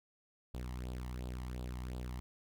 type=tone with flanger; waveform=sawtooth; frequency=62.1 Hz; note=B1; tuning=10 cents sharp; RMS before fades=-42 dBFS; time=0.54-2.2 s; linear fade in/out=0 ms; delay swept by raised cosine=0.24 to 1.03 ms; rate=2.8 Hz; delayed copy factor=+0.65; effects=none